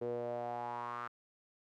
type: tone with band-pass filter sweep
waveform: sawtooth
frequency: 120 Hz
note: B2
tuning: 49 cents flat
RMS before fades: -40 dBFS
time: 0.01-1.08 s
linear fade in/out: 10 ms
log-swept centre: 440 to 1300 Hz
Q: 5.2
effects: none